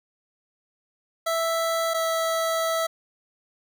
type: tone pair in turn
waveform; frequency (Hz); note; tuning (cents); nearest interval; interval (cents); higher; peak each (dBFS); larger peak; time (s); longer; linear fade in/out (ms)
25% pulse; 659.3 / 654.4; E5 / E5; 0 / -13; unison; 13; first; -19; neither; 1.26-1.94 / 1.94-2.87; second; 10
effects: none